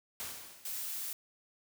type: noise with exponential decay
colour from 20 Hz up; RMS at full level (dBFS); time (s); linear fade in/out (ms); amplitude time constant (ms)
white; -39; 0.2-1.12; 0; 200
type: noise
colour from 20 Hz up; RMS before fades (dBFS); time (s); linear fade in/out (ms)
blue; -39; 0.65-1.13; 2
effects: none